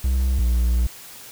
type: tone pair in turn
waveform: triangle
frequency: 64.4 / 59.78 Hz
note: C2 / A#1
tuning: -27 / +44 cents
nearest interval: minor second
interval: 129 cents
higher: first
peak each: -15 / -14 dBFS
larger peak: second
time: 0.04-0.39 / 0.39-0.87 s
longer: second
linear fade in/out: 5 ms
effects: white hiss -41 dBFS RMS until 1.31 s

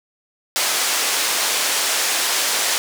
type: band-pass noise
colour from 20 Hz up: white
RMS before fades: -20 dBFS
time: 0.56-2.78 s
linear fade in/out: 0 ms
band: 450 to 8300 Hz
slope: 12 dB/octave
effects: none

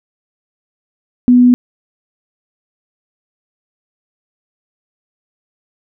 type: tone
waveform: sine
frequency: 246.9 Hz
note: B3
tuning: in tune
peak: -4 dBFS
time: 1.28-1.54 s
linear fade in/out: 0 ms
effects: none

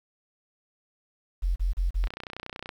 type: tone bursts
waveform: sine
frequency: 44 Hz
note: F1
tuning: 14 cents sharp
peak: -22 dBFS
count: 4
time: 1.42-2.082 s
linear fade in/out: 20 ms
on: 140 ms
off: 34 ms
type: click train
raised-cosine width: 0.3 ms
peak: -21 dBFS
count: 21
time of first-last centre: 2.04-2.691 s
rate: 30.7 Hz
effects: 9-bit

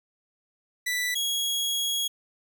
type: tone pair in turn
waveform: sawtooth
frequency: 1975.5 / 3316 Hz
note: B6 / G#7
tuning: 0 / -3 cents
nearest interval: major sixth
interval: 897 cents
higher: second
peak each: -22 dBFS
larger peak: neither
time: 0.86-1.15 / 1.15-2.08 s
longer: second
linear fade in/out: 10 ms
effects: none

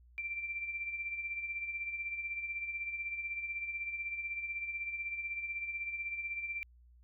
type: tone with tremolo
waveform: sine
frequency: 2354 Hz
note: D7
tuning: 3 cents sharp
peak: -34 dBFS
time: 0.18-6.63 s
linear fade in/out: 0 ms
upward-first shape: sine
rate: 16 Hz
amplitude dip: 55%
effects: added 60 Hz sine -58 dBFS peak until 7.03 s

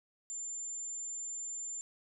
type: tone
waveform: sine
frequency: 7210 Hz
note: A8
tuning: 41 cents sharp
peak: -38 dBFS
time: 0.3-1.81 s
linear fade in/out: 0 ms
effects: none

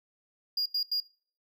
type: tone bursts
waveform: triangle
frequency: 4842 Hz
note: D#8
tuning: 48 cents flat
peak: -25 dBFS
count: 3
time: 0.57-1.003 s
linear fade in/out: 5 ms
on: 89 ms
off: 83 ms
effects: noise-tail reverb RT60 0.5 s tail -25 dB re dry

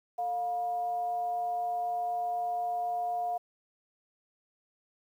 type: tone with frequency modulation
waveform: sine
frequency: 709 Hz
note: F5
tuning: 26 cents sharp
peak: -29 dBFS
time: 0.18-3.38 s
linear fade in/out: 10 ms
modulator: 261 Hz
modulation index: 0.25
effects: 10-bit

